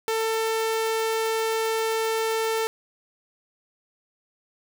sawtooth tone, 446.2 Hz, A4, 24 cents sharp, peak -19 dBFS, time 0.08-2.67 s, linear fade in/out 0 ms, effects none

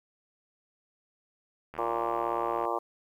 click train, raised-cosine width 0.5 ms, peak -28 dBFS, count 72, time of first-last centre 1.74-2.651 s, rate 77.9 Hz
harmonic tone, 116.54 Hz, A#2, in tune, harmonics 3 / 4 / 5 / 6 / 7 / 8 / 9 / 10, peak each -36 / -36 / -36 / -36 / -36 / -36 / -36 / -36 dBFS, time 1.78-2.79 s, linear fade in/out 10 ms
effects 10-bit

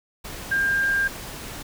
sine tone in noise, 1600 Hz, G6, 35 cents sharp, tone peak -19 dBFS, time 0.51-1.08 s, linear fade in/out 10 ms, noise pink, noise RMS -36 dBFS, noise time 0.24-1.63 s, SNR +14 dB, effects none

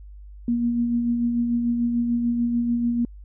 sine tone with tremolo, 237.3 Hz, A#3, 31 cents sharp, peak -18 dBFS, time 0.48-3.05 s, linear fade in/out 2 ms, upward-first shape sine, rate 6.8 Hz, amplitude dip 35%, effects added 50 Hz sine -39 dBFS peak until 3.24 s

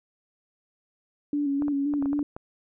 sine tone with vibrato, 284.9 Hz, C#4, 48 cents sharp, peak -23 dBFS, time 1.33-2.23 s, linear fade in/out 2 ms, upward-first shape square, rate 3.8 Hz, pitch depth 36 cents each way
clicks, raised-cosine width 1 ms, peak -23 dBFS, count 8, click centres 1.622 / 1.682 / 1.938 / 2.025 / 2.058 / 2.131 / 2.192 / 2.365 s
effects none

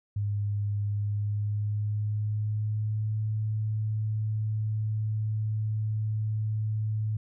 sine tone with pitch glide, 102.6 to 108.07 Hz, G#2 to A2, -21 to -31 cents, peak -26 dBFS, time 0.16-7.17 s, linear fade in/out 5 ms, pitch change +90 cents, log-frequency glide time 0.83-3.19 s, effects none

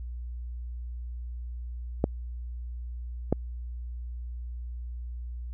clicks, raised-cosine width 2 ms, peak -9 dBFS, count 2, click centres 2.041 / 3.326 s, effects added 60 Hz sine -34 dBFS peak until 5.53 s

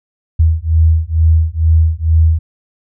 sine beating tone pair, 79.5 / 81.7 Hz, D#2 / E2, +38 / -15 cents, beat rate 2.2 Hz, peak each -11 dBFS, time 0.39-2.39 s, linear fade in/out 10 ms, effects none

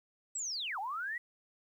sine linear two-way sweep, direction down then up, 8030 to 740 to 1974 Hz, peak -35 dBFS, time 0.35-1.18 s, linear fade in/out 5 ms, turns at 0.79 s, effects 11-bit

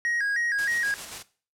triangle tone with vibrato, 1760 Hz, A6, in tune, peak -22 dBFS, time 0.05-0.94 s, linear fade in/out 0 ms, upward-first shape square, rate 3.2 Hz, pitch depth 120 cents each way
white noise with tremolo, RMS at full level -36 dBFS, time 0.58-1.23 s, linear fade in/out 10 ms, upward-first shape square, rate 7.5 Hz, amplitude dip 35%
effects noise-tail reverb RT60 0.4 s tail -18 dB re dry + low-pass 10000 Hz 12 dB/octave

